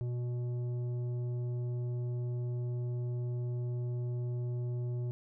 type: tone with tanh clipping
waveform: triangle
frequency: 122 Hz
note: B2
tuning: 21 cents flat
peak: -34 dBFS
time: 0.01-5.11 s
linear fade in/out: 0 ms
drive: 13 dB
effects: none